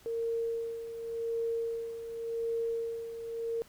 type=tone with tremolo; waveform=sine; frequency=460 Hz; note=A#4; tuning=23 cents flat; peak=-29 dBFS; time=0.06-3.62 s; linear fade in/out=0 ms; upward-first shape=sine; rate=0.89 Hz; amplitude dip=65%; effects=pink hiss -59 dBFS RMS until 3.68 s